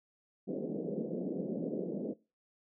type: band-pass noise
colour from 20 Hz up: pink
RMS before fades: -37 dBFS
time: 0.47-2.14 s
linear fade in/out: 20 ms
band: 170 to 550 Hz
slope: 48 dB/octave
effects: noise-tail reverb RT60 0.3 s tail -21 dB re dry